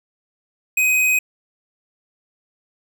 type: tone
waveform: square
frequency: 2513 Hz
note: D#7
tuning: 17 cents sharp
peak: -15 dBFS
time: 0.77-1.19 s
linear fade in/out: 5 ms
effects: none